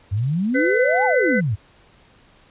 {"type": "exponential two-way sweep", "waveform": "sine", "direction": "up then down", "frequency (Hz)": [92.5, 880, 92.5], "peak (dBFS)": -18, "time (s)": [0.11, 1.56], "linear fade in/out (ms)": 20, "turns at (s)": 1.05}
{"type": "noise with tremolo", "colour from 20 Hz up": "violet", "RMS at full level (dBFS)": -35, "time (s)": [0.17, 1.04], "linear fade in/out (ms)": 2, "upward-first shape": "sine", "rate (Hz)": 19, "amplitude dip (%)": 60}
{"type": "harmonic tone", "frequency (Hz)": 504, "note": "B4", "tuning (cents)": 35, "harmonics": [1, 3, 4], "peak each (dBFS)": [-20, -23, -23], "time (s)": [0.54, 1.41], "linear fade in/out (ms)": 20}
{"effects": ["pink hiss -53 dBFS RMS until 2.5 s", "resampled to 8000 Hz"]}